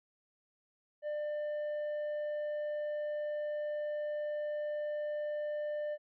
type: tone with tanh clipping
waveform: sine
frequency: 597 Hz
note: D5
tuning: 28 cents sharp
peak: -35 dBFS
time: 1.02-5.98 s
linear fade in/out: 50 ms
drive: 5 dB
effects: none